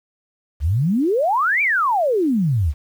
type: exponential two-way sweep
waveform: sine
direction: up then down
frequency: 65.41 to 2415 to 65.41 Hz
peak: -15 dBFS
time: 0.6-2.74 s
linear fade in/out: 50 ms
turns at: 1.62 s
effects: 8-bit